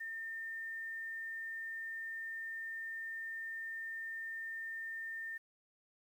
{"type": "tone with quantisation", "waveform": "sine", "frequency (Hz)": 1810, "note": "A6", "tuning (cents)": 48, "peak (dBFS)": -40, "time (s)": [0, 5.38], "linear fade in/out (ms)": 10, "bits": 11, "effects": []}